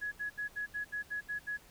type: tone bursts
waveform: sine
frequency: 1681 Hz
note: G#6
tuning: 20 cents sharp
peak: -34 dBFS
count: 9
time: 0.01-1.576 s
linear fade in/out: 20 ms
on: 110 ms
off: 72 ms
effects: pink hiss -59 dBFS RMS until 1.7 s